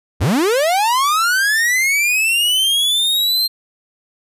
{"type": "linear sweep", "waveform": "45% pulse", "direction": "up", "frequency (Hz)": [61, 4186], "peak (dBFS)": -13, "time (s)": [0.2, 3.48], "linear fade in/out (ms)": 20, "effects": ["resampled to 32000 Hz"]}